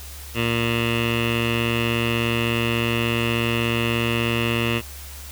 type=tone with low-pass filter; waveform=15% pulse; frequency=116.54 Hz; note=A#2; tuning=in tune; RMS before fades=-22 dBFS; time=0.34-4.82 s; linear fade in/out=50 ms; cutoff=2800 Hz; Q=6.1; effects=added 70 Hz sine -37 dBFS peak until 5.31 s + white hiss -40 dBFS RMS until 5.31 s